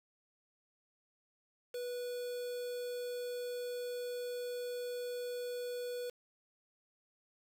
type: tone with quantisation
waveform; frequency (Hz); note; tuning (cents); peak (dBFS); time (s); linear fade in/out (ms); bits
triangle; 490; B4; -14; -36; 1.74-6.1; 5; 8
effects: none